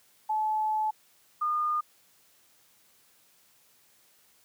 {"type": "tone pair in turn", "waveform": "sine", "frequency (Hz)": [863, 1217.5], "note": ["A5", "D#6"], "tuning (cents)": [-34, -38], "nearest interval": "tritone", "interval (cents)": 596, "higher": "second", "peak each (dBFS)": -25, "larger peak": "neither", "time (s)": [[0.29, 0.91], [1.41, 1.81]], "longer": "first", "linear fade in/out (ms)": 10, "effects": ["white hiss -63 dBFS RMS until 4.44 s", "high-pass 80 Hz 12 dB/octave"]}